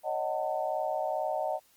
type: chord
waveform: sine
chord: D# half-diminished seventh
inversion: third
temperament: just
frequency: 560 / 622.3 / 746.7 / 896 Hz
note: C#5 / D#5 / F#5 / A5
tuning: +18 / 0 / +16 / +31 cents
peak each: -37 / -32 / -33 / -37 dBFS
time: 0.03-1.6 s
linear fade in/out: 50 ms
effects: white hiss -64 dBFS RMS until 1.76 s + Opus 24 kbps